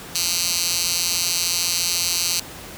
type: tone with high-pass filter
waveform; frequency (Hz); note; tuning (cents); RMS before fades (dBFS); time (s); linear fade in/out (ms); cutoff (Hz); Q
10% pulse; 173.8; F3; -8; -22; 0.15-2.4; 2; 4700; 1.5
effects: pink hiss -37 dBFS RMS until 2.77 s + high-pass 60 Hz 12 dB/octave